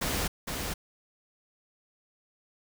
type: noise with echo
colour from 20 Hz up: pink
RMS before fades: -30 dBFS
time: 0.01-0.28 s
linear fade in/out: 10 ms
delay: 460 ms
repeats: 1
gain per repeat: -4 dB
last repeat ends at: 0.74 s
effects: none